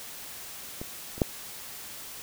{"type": "clicks", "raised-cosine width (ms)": 2, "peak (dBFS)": [-22, -27, -8], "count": 3, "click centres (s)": [0.815, 1.18, 1.218], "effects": ["white hiss -42 dBFS RMS until 2.22 s"]}